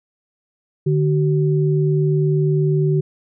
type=tone pair together; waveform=sine; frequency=150 / 378.5 Hz; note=D3 / F#4; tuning=+37 / +39 cents; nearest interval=octave + major third; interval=1602 cents; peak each=-15 / -20 dBFS; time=0.86-3.01 s; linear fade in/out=10 ms; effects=none